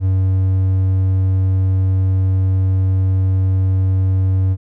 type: tone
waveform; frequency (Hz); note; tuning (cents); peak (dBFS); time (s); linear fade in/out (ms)
triangle; 94.5; F#2; +37; -10; 0-4.57; 50
effects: none